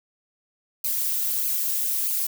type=noise with flanger; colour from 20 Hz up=violet; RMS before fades=-25 dBFS; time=0.84-2.27 s; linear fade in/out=5 ms; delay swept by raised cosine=0.53 to 6.23 ms; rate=1.6 Hz; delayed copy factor=-0.9; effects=none